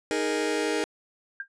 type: chord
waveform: sawtooth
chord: D# suspended fourth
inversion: none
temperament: just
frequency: 311.1 / 414.8 / 466.7 Hz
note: D#4 / G#4 / A#4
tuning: 0 / -2 / +2 cents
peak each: -25 dBFS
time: 0.11-0.84 s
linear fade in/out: 0 ms
type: tone with exponential decay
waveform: sine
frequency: 1598 Hz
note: G6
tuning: 33 cents sharp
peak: -27 dBFS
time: 1.4-1.48 s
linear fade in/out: 2 ms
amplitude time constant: 16 ms
effects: resampled to 22050 Hz